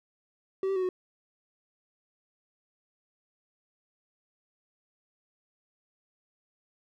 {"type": "tone with pitch steps", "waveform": "triangle", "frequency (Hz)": [383.5, 388.6, 372.5, 367.2], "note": ["G4", "G4", "F#4", "F#4"], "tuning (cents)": [-38, -15, 12, -13], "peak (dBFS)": -24, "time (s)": [0.63, 0.89], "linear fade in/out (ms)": 2, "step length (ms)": 65, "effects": []}